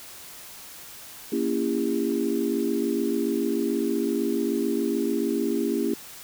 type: chord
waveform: sine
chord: A# diminished seventh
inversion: none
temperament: just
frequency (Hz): 233.1 / 279.7 / 335.6 / 402.8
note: A#3 / C#4 / E4 / G4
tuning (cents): 0 / +16 / +31 / +47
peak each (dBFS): -28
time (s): 1.32-5.94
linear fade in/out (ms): 5
effects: white hiss -43 dBFS RMS until 6.23 s